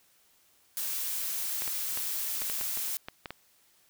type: noise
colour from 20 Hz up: blue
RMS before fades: -33 dBFS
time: 0.77-2.97 s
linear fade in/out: 0 ms
type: clicks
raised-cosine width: 0.3 ms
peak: -21 dBFS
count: 10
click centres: 1.621 / 1.677 / 1.974 / 2.419 / 2.499 / 2.612 / 2.773 / 3.085 / 3.258 / 3.306 s
effects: white hiss -65 dBFS RMS until 3.89 s